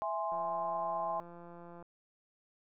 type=chord; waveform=sine; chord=E augmented; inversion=none; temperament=equal; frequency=659.3 / 830.6 / 1046.5 Hz; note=E5 / G#5 / B#5; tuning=0 / 0 / 0 cents; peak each=-37 dBFS; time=0.02-1.2 s; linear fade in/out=0 ms
type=click train; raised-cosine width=1 ms; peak=-38 dBFS; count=260; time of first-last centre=0.32-1.826 s; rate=172 Hz
effects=none